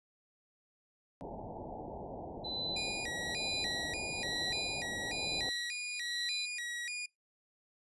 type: low-pass noise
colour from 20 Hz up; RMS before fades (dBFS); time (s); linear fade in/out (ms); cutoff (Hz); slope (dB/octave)
white; -44; 1.21-5.49; 0; 890; 96
type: tone with tremolo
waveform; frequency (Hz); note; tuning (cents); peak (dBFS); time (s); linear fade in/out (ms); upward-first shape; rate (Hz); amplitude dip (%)
sine; 4010; B7; +26; -35; 2.44-6.46; 10; sine; 1.1; 90
type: tone with vibrato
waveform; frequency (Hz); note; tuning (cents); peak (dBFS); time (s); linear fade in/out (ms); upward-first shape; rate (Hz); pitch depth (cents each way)
sawtooth; 2161; C#7; -45; -34; 2.76-7.06; 5; square; 1.7; 210
effects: noise-tail reverb RT60 0.2 s tail -24 dB re dry + resampled to 24000 Hz